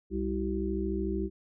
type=harmonic tone with a mistuned harmonic; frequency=65.41 Hz; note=C2; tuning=in tune; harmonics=1 / 3 / 5 / 6; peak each=-34 / -34 / -34 / -34 dBFS; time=0.1-1.3 s; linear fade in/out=50 ms; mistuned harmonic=6; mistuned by=-53 cents; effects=none